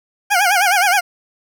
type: tone with vibrato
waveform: 20% pulse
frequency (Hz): 763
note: G5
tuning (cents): -47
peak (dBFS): -7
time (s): 0.3-1.01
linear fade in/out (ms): 20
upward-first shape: sine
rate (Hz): 9.6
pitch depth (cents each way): 150
effects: none